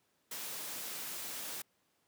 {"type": "noise", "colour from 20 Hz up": "white", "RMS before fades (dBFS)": -42, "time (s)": [0.31, 1.62], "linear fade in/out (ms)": 5, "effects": ["pink hiss -75 dBFS RMS until 2.07 s", "high-pass 150 Hz 12 dB/octave"]}